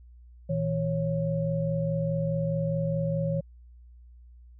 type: tone cluster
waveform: sine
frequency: 116.8 / 161.6 / 551 Hz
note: A#2 / E3 / C#5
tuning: +4 / -34 / -11 cents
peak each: -33 / -27 / -30 dBFS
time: 0.49-3.41 s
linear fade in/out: 10 ms
effects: added 60 Hz sine -48 dBFS peak until 4.59 s